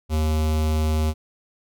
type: tone with notch filter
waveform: square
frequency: 77.78 Hz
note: D#2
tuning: in tune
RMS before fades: -21 dBFS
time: 0.09-1.14 s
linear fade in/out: 50 ms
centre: 1700 Hz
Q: 1.9
effects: none